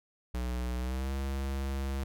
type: tone with pitch glide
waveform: square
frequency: 61.5 to 67.85 Hz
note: B1 to C#2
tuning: -7 to -36 cents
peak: -32 dBFS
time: 0.34-2.04 s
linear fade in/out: 5 ms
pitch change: +171 cents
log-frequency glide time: 0.76-1.13 s
effects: none